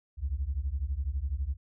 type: beating tone pair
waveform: sine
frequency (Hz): 62.9 / 74.9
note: B1 / D2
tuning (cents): +32 / +35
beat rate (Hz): 12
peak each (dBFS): -31 / -31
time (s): 0.17-1.57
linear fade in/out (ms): 50
effects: tanh soft clip ceiling -23 dBFS